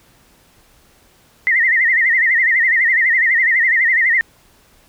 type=tone with vibrato; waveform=sine; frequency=1954 Hz; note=B6; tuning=19 cents flat; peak=-11 dBFS; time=1.47-4.21 s; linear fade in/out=0 ms; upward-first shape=sine; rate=12 Hz; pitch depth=130 cents each way; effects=pink hiss -52 dBFS RMS until 4.88 s